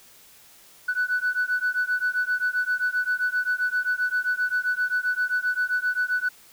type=beating tone pair; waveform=sine; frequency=1484 / 1491.6 Hz; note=F#6 / F#6; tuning=+5 / +14 cents; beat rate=7.6 Hz; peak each=-24 dBFS; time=0.88-6.29 s; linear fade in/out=10 ms; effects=tanh soft clip ceiling -17 dBFS + white hiss -52 dBFS RMS until 6.52 s